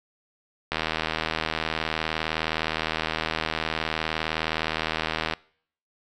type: click train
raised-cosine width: 0.3 ms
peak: -9 dBFS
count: 368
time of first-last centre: 0.72-5.336 s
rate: 79.5 Hz
effects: noise-tail reverb RT60 0.6 s tail -24 dB re dry